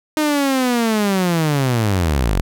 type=linear sweep; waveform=sawtooth; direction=down; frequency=310 to 40 Hz; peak=-11 dBFS; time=0.17-2.41 s; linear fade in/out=0 ms; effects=none